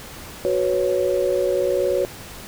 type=chord; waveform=sine; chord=F# suspended fourth; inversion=none; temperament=equal; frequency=370 / 493.9 / 554.4 Hz; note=F#4 / B4 / C#5; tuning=0 / 0 / 0 cents; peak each=-22 / -23 / -21 dBFS; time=0.45-2.05 s; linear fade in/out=0 ms; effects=pink hiss -38 dBFS RMS until 2.47 s